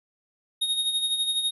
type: tone with tremolo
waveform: square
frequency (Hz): 3729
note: A#7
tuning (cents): 0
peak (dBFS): -22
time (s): 0.61-1.51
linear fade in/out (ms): 10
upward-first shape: sine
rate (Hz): 12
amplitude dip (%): 55
effects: resampled to 32000 Hz